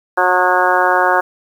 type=harmonic tone with a mistuned harmonic; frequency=181.9 Hz; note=F#3; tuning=29 cents flat; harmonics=2 / 3 / 4 / 5 / 6 / 7 / 8 / 9; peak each=-21 / -19 / -17 / -17 / -19 / -22 / -18 / -20 dBFS; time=0.17-1.21 s; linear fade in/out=10 ms; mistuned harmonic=7; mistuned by=-28 cents; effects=7-bit